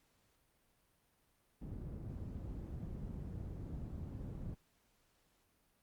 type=low-pass noise; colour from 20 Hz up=white; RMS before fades=-45 dBFS; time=1.61-4.55 s; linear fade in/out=10 ms; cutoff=150 Hz; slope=12 dB/octave; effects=pink hiss -75 dBFS RMS until 5.82 s + Opus 48 kbps